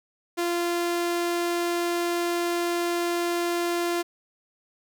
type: tone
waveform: sawtooth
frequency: 345.7 Hz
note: F4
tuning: 18 cents flat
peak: -20 dBFS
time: 0.37-4.03 s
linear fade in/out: 20 ms
effects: none